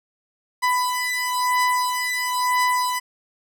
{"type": "beating tone pair", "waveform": "30% pulse", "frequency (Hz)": [996, 997], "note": ["B5", "B5"], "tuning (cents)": [14, 16], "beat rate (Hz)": 1, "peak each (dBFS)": -20, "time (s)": [0.62, 3], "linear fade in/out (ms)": 20, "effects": []}